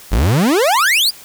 40% pulse exponential sweep, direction up, 44 to 5100 Hz, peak -10 dBFS, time 0.11-1.11 s, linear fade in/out 20 ms, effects white hiss -39 dBFS RMS until 1.24 s

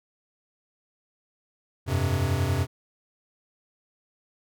square chord, F suspended second, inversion none, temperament equal, 87.31 / 98 / 130.81 Hz, F2 / G2 / C3, 0 / 0 / 0 cents, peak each -28 dBFS, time 1.86-2.67 s, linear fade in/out 50 ms, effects none

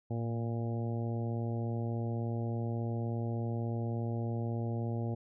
harmonic tone with a mistuned harmonic, 116.54 Hz, A#2, in tune, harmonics 1 / 2 / 3 / 4 / 5 / 6 / 7, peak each -33 / -39 / -43 / -45 / -47 / -49 / -50 dBFS, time 0.1-5.15 s, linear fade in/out 10 ms, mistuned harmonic 1, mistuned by -34 cents, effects none

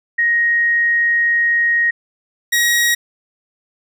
sine / sawtooth tone pair in turn, 1876 / 1896.7 Hz, A#6 / A#6, +11 / +29 cents, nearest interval unison, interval 18 cents, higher second, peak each -12 / -9 dBFS, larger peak second, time 0.18-1.91 / 2.52-2.95 s, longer first, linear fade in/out 10 ms, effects none

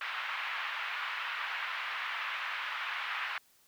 pink band-pass noise, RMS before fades -37 dBFS, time 0.01-3.38 s, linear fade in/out 2 ms, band 1100 to 2900 Hz, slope 24 dB/octave, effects white hiss -66 dBFS RMS until 3.67 s

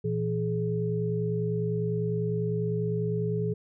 sine tone cluster, 117.6 / 167.6 / 423.1 Hz, A#2 / E3 / G#4, +16 / +29 / +32 cents, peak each -30 dBFS, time 0.04-3.54 s, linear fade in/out 10 ms, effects none

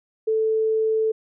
sine tone, 440 Hz, A4, in tune, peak -18 dBFS, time 0.27-1.12 s, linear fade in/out 10 ms, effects none

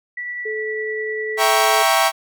sine tone with tremolo, 1956 Hz, B6, 17 cents flat, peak -24 dBFS, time 0.17-1.42 s, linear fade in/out 5 ms, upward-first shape triangle, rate 9.9 Hz, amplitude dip 25%
sine tone, 432.8 Hz, A4, 29 cents flat, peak -24 dBFS, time 0.45-1.83 s, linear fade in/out 10 ms
sawtooth chord, E diminished seventh, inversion none, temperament equal with one note detuned, 659.3 / 784 / 942.1 / 1108.7 Hz, E5 / G5 / Bb5 / Db6, 0 / 0 / +18 / 0 cents, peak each -15 / -15 / -18 / -16 dBFS, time 1.37-2.12 s, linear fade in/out 50 ms
effects none

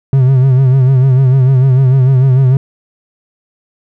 triangle tone with vibrato, 131.2 Hz, C3, 5 cents sharp, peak -3 dBFS, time 0.13-2.57 s, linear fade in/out 2 ms, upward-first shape sine, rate 6.7 Hz, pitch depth 71 cents each way, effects none

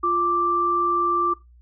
sine tone pair together, 349.2 / 1174.6 Hz, F4 / D6, 0 / 0 cents, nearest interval octave + major sixth, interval 2100 cents, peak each -26 / -19 dBFS, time 0.03-1.34 s, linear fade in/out 10 ms, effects noise-tail reverb RT60 0.2 s tail -19 dB re dry + added 60 Hz sine -48 dBFS peak until 1.61 s

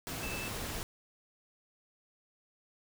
sine tone in noise, 2637 Hz, E7, in tune, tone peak -41 dBFS, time 0.23-0.48 s, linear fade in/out 0 ms, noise pink, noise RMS -39 dBFS, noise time 0.07-0.83 s, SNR -5 dB, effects none

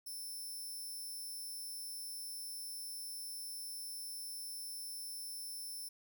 5% pulse tone, 5330 Hz, E8, 18 cents sharp, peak -37 dBFS, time 0.06-5.89 s, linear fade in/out 10 ms, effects none

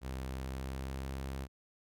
sawtooth tone with pitch glide, 65.41 to 66.98 Hz, C2 to C2, 0 to +41 cents, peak -34 dBFS, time 0.01-1.48 s, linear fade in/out 50 ms, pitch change +41 cents, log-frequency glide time 0.29-1.12 s, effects none

